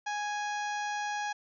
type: harmonic tone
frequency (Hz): 830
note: G#5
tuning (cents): -1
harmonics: 1 / 2 / 3 / 4 / 5 / 6 / 7 / 8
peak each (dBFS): -33 / -37 / -44 / -47 / -50 / -52 / -48 / -52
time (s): 0.06-1.33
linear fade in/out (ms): 10
effects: none